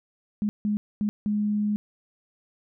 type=tone bursts at uneven times; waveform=sine; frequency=208.8 Hz; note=G#3; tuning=10 cents sharp; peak=-22 dBFS; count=4; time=0.42-0.49 / 0.65-0.77 / 1.01-1.09 / 1.26-1.76 s; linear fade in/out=0 ms; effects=none